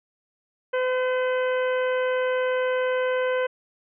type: harmonic tone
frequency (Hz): 509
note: C5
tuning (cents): -48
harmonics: 1 / 2 / 3 / 4 / 5 / 6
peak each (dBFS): -22 / -32 / -31 / -37 / -40 / -42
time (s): 0.73-3.47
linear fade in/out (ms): 10
effects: none